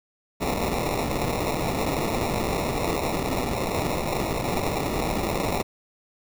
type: noise with sample-and-hold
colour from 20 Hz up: white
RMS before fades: -26 dBFS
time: 0.4-5.63 s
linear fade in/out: 20 ms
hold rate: 1575 Hz
effects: none